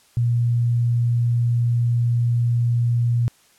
sine tone, 119.1 Hz, A#2, 38 cents sharp, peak -16 dBFS, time 0.17-3.28 s, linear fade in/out 0 ms, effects white hiss -56 dBFS RMS until 3.58 s + low-pass 11000 Hz 12 dB/octave

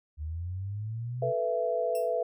sine linear sweep, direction up, 73.4 to 131.8 Hz, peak -32 dBFS, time 0.17-1.33 s, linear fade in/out 50 ms
sine chord, A suspended second, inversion none, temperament equal with one note detuned, 440 / 493.9 / 667.7 Hz, A4 / B4 / E5, 0 / 0 / +22 cents, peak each -34 / -30 / -29 dBFS, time 1.22-2.23 s, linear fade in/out 5 ms
5% pulse tone with exponential decay, 2700 Hz, E7, 41 cents sharp, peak -32 dBFS, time 1.95-2.15 s, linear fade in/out 1 ms, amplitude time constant 42 ms
effects none

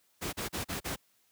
pink noise bursts, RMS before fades -35 dBFS, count 5, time 0.21-0.962 s, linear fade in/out 20 ms, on 120 ms, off 38 ms, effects white hiss -70 dBFS RMS until 1.31 s + high-pass 60 Hz 12 dB/octave

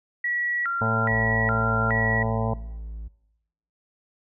sine tone with vibrato, 1633 Hz, G#6, 30 cents flat, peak -23 dBFS, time 0.24-2.23 s, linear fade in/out 5 ms, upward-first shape square, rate 1.2 Hz, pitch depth 290 cents each way
harmonic tone, 112.1 Hz, A2, 33 cents sharp, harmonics 1 / 2 / 4 / 5 / 6 / 7 / 8 / 9, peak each -26 / -29 / -32 / -33 / -34 / -34 / -35 / -36 dBFS, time 0.81-2.54 s, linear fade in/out 5 ms
triangle tone, 55 Hz, A1, in tune, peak -31 dBFS, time 1.11-3.08 s, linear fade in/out 5 ms
effects noise-tail reverb RT60 0.9 s tail -20 dB re dry

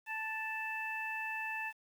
harmonic tone, 880 Hz, A5, in tune, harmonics 1 / 2 / 3, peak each -42 / -40 / -40 dBFS, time 0.06-1.73 s, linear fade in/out 50 ms, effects 10-bit

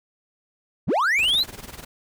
triangle linear sweep, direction up, 61.74 to 4206 Hz, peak -16 dBFS, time 0.87-1.44 s, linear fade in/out 20 ms
pink noise with tremolo, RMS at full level -36 dBFS, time 1.18-1.85 s, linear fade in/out 10 ms, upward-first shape sine, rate 20 Hz, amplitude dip 80%
effects none

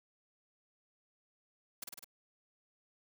white noise with echo, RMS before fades -42 dBFS, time 1.82-1.84 s, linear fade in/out 5 ms, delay 51 ms, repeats 4, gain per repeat -2 dB, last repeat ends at 2.044 s, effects none

